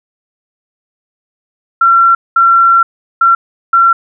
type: tone bursts at uneven times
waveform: sine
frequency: 1361 Hz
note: F6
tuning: 45 cents flat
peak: -4 dBFS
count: 4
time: 1.81-2.15 / 2.36-2.83 / 3.21-3.35 / 3.73-3.93 s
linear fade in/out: 5 ms
effects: none